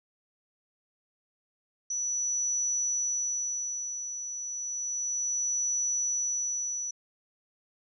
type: tone with tremolo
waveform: sine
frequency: 5920 Hz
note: F#8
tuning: in tune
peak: -26 dBFS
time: 1.9-6.91 s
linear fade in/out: 5 ms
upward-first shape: sine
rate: 0.32 Hz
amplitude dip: 60%
effects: none